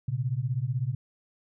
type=beating tone pair; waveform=sine; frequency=118.4 / 134.4 Hz; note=A#2 / C3; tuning=+27 / +47 cents; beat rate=16 Hz; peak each=-29 dBFS; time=0.08-0.95 s; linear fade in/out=5 ms; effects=none